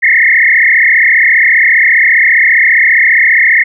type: tone with frequency modulation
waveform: sine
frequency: 1987 Hz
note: B6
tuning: 10 cents sharp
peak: -4 dBFS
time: 0.02-3.64 s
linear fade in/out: 20 ms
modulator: 34.9 Hz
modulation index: 5.5
effects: none